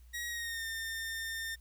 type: tone with pitch glide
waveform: sawtooth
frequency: 1900 to 1810 Hz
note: A#6 to A6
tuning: +33 to +48 cents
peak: -33 dBFS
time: 0.13-1.56 s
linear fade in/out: 20 ms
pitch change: -85 cents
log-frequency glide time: 0.28-0.66 s
effects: added 60 Hz sine -53 dBFS peak until 1.6 s + white hiss -70 dBFS RMS until 1.6 s